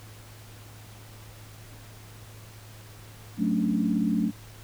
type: chord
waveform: sine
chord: D major seventh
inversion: first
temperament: just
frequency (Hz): 183.54 / 220.2 / 275.3 / 293.7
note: F#3 / A3 / C#4 / D4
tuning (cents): -14 / +2 / -12 / 0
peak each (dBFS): -28 / -25 / -31 / -30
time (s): 3.37-4.32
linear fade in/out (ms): 50
effects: added 107 Hz sine -46 dBFS peak until 4.63 s + pink hiss -50 dBFS RMS until 4.63 s